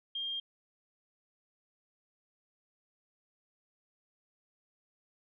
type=tone; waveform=sine; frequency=3209 Hz; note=G7; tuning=40 cents sharp; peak=-34 dBFS; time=0.15-0.4 s; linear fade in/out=5 ms; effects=none